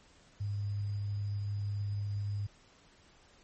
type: tone with sample-and-hold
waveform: sine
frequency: 101.8 Hz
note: G#2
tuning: 34 cents flat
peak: -32 dBFS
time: 0.4-2.47 s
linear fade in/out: 10 ms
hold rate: 4900 Hz
effects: pink hiss -62 dBFS RMS until 3.43 s + MP3 32 kbps